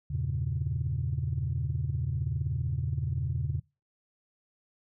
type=chord; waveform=sine; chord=E diminished seventh; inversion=none; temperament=equal with one note detuned; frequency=82.41 / 98 / 117.42 / 138.59 Hz; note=E2 / G2 / Bb2 / Db3; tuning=0 / 0 / +13 / 0 cents; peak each=-33 / -36 / -33 / -31 dBFS; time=0.1-3.6 s; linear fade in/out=10 ms; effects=noise-tail reverb RT60 0.3 s tail -25 dB re dry + tanh soft clip ceiling -20 dBFS